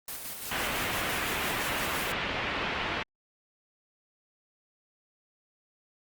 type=noise with tremolo; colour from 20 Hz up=white; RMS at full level=-37 dBFS; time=0.08-2.12 s; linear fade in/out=2 ms; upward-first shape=square; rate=5.9 Hz; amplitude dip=30%
type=low-pass noise; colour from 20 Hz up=white; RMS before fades=-32 dBFS; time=0.51-3.03 s; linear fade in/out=5 ms; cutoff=2900 Hz; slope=24 dB/octave
effects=Opus 32 kbps